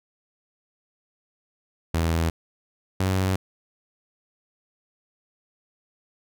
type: tone pair in turn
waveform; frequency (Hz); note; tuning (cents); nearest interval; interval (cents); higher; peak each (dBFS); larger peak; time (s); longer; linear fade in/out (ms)
sawtooth; 82.41 / 94.4; E2 / F#2; 0 / +35; major second; 235; second; -17; neither; 1.94-2.3 / 3-3.36; neither; 5
effects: none